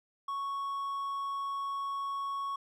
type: tone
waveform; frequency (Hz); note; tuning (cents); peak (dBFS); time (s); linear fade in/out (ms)
triangle; 1108.7; C#6; 0; -31; 0.28-2.56; 5
effects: none